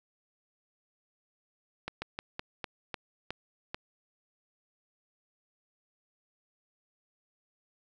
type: slowing click train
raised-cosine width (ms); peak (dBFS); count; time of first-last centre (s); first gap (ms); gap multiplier
0.3; -19; 8; 1.88-3.745; 140; 1.21
effects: none